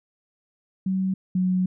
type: tone pair in turn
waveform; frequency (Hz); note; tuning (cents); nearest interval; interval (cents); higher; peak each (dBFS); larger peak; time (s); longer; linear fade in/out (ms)
sine; 189.2 / 184.13; F#3 / F#3; +39 / -8; unison; 47; first; -21 / -19; second; 0.86-1.14 / 1.35-1.66; second; 5
effects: none